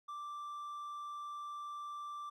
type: tone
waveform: triangle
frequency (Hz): 1174.7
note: D6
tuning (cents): 0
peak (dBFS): -40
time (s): 0.08-2.3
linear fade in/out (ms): 10
effects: none